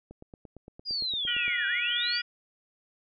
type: click train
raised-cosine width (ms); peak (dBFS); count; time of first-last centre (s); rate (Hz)
2; -32; 13; 0.11-1.48; 8.76
type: linear two-way sweep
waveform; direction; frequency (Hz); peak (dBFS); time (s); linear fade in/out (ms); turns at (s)
sine; down then up; 4958 to 1515 to 4958; -28; 0.85-2.22; 50; 1.67
type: harmonic tone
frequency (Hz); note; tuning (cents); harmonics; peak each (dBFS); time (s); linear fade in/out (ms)
480; B4; -49; 3 / 4 / 5 / 6 / 7; -34 / -35 / -36 / -37 / -37; 1.27-2.22; 10
effects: none